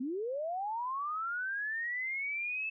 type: linear sweep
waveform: sine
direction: up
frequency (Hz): 238.4 to 2637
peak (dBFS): -33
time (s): 0-2.7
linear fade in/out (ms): 10
effects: none